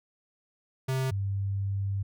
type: tone pair in turn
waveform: square / sine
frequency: 131.6 / 98.59 Hz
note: C3 / G2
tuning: +10 / +10 cents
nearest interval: perfect fourth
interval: 500 cents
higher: first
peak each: -27 dBFS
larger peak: neither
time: 0.88-1.11 / 1.11-2.03 s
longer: second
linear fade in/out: 10 ms
effects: none